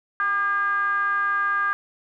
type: ring-modulated tone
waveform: triangle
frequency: 208.9 Hz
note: G#3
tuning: 10 cents sharp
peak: -15 dBFS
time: 0.2-1.73 s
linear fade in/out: 0 ms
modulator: 1410 Hz
effects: none